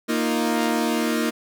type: chord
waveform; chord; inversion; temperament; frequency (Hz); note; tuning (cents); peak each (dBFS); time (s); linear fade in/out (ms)
sawtooth; Bb suspended fourth; none; equal; 233.1 / 311.1 / 349.2; Bb3 / Eb4 / F4; 0 / 0 / 0; -19 / -21 / -24; 0.08-1.31; 20
effects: none